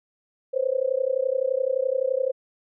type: tone with amplitude modulation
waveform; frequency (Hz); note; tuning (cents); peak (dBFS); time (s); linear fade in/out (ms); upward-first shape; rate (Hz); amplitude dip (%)
sine; 524; C5; +2; -17; 0.53-2.32; 20; sine; 31.7; 95
effects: none